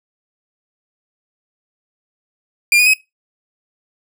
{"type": "tone with pitch steps", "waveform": "40% pulse", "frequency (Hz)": [2398, 2468, 2541], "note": ["D7", "D#7", "D#7"], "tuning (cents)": [36, -15, 36], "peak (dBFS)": -8, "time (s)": [2.72, 2.936], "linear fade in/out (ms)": 2, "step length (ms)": 72, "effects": ["noise-tail reverb RT60 0.2 s tail -20 dB re dry"]}